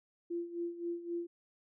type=tone with tremolo; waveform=sine; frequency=343.3 Hz; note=F4; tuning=30 cents flat; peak=-33 dBFS; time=0.3-1.27 s; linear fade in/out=10 ms; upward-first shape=sine; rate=3.8 Hz; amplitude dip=75%; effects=none